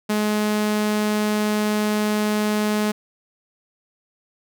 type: tone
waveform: sawtooth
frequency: 211.3 Hz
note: G#3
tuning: 30 cents sharp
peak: -15 dBFS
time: 0.09-2.92 s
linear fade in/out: 10 ms
effects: none